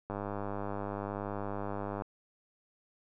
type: click train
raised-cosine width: 1 ms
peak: -23 dBFS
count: 195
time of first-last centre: 0.1-2.021 s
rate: 101 Hz
effects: none